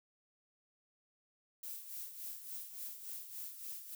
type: noise with tremolo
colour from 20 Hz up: violet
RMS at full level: -44 dBFS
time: 1.63-3.95 s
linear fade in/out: 2 ms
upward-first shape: sine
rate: 3.5 Hz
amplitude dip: 60%
effects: none